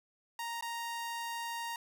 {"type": "tone with dropouts", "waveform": "sawtooth", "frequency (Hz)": 932.3, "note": "A#5", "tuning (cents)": 0, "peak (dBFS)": -33, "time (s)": [0.39, 1.76], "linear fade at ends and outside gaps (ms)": 2, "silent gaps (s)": [0.61, 0.624], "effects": []}